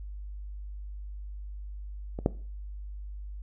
clicks, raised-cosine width 2 ms, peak -22 / -9 dBFS, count 2, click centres 2.189 / 2.261 s, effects noise-tail reverb RT60 0.4 s tail -18 dB re dry + added 50 Hz sine -37 dBFS peak until 3.42 s

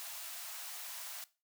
white high-pass noise, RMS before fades -45 dBFS, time 0-1.24 s, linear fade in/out 0 ms, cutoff 600 Hz, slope 96 dB/octave, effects noise-tail reverb RT60 0.3 s tail -18 dB re dry

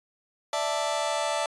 sawtooth chord, D suspended second, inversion none, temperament just, 587.3 / 660.7 / 881 Hz, D5 / E5 / A5, 0 / +4 / +2 cents, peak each -26 dBFS, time 0.53-1.46 s, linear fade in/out 2 ms, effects resampled to 22050 Hz

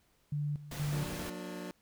sine tone with tremolo, 146.83 Hz, D3, in tune, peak -31 dBFS, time 0.32-1.19 s, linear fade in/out 5 ms, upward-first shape square, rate 2.1 Hz, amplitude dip 80%
pink noise, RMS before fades -43 dBFS, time 0.71-1.3 s, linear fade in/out 5 ms
25% pulse chord, Gb augmented, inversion none, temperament equal with one note detuned, 181.09 / 233.1 / 293.7 Hz, Gb3 / Bb3 / D4, -37 / 0 / 0 cents, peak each -39 / -44 / -41 dBFS, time 0.93-1.71 s, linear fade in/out 0 ms
effects pink hiss -71 dBFS RMS until 1.81 s

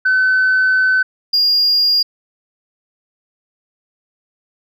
sine tone pair in turn, 1518 / 4830 Hz, F#6 / D8, +44 / +48 cents, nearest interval octave + minor sixth, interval 2004 cents, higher second, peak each -9 dBFS, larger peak neither, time 0.05-1.03 / 1.33-2.03 s, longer first, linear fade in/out 10 ms, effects tanh soft clip ceiling -8 dBFS

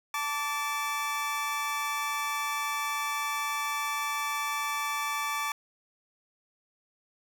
25% pulse tone pair together, 881.6 / 1158 Hz, A5 / D6, +3 / -25 cents, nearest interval perfect fourth, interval 472 cents, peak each -31 / -27 dBFS, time 0.14-5.52 s, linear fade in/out 2 ms, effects none

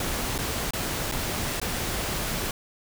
pink noise with dropouts, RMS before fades -29 dBFS, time 0-2.51 s, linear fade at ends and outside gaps 2 ms, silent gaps 0.38-0.387 / 0.708-0.734 / 1.115-1.121 / 1.6-1.615 s, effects none

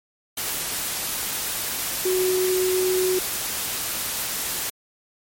sine tone in noise, 370 Hz, F#4, in tune, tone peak -19 dBFS, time 2.05-3.19 s, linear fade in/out 5 ms, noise white, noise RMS -27 dBFS, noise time 0.37-4.7 s, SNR +5 dB, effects MP3 64 kbps

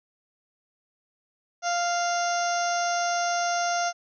harmonic tone, 697 Hz, F5, 4 cents flat, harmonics 1 / 2 / 3 / 4 / 5 / 6 / 7 / 8 / 9, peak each -25 / -30 / -39 / -41 / -43 / -44 / -42 / -35 / -35 dBFS, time 1.62-3.93 s, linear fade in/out 50 ms, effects none

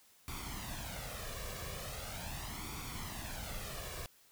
pink noise with flanger, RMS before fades -43 dBFS, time 0.28-4.06 s, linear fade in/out 0 ms, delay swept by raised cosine 0.87 to 1.78 ms, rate 0.4 Hz, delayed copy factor +0.65, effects white hiss -65 dBFS RMS until 4.31 s

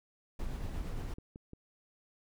brown noise with tremolo, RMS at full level -36 dBFS, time 0.39-1.14 s, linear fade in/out 5 ms, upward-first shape triangle, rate 8.6 Hz, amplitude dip 35%
click train, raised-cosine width 3 ms, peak -34 dBFS, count 4, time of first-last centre 1.01-1.534 s, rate 5.73 Hz
effects none

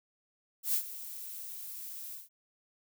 violet noise with ADSR envelope, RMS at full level -28 dBFS, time 0.63-2.29 s, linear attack 110 ms, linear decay 84 ms, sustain -15 dB, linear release 160 ms, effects none

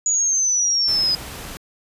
sine exponential sweep, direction down, 6870 to 4978 Hz, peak -16 dBFS, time 0.06-1.15 s, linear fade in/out 2 ms
pink noise, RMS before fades -34 dBFS, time 0.88-1.57 s, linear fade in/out 0 ms
effects resampled to 32000 Hz

